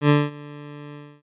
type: tone with ADSR envelope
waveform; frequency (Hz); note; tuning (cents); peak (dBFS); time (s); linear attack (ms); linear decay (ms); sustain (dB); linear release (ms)
20% pulse; 146.6; D3; -3; -7; 0.01-1.22; 82; 210; -24; 280
effects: resampled to 8000 Hz